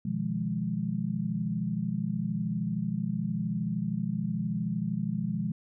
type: chord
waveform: sine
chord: F half-diminished seventh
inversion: second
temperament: equal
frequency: 123.47 / 155.56 / 174.61 / 207.7 Hz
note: Cb3 / Eb3 / F3 / Ab3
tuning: 0 / 0 / 0 / 0 cents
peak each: -36 / -36 / -32 / -32 dBFS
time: 0.05-5.52 s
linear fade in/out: 5 ms
effects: none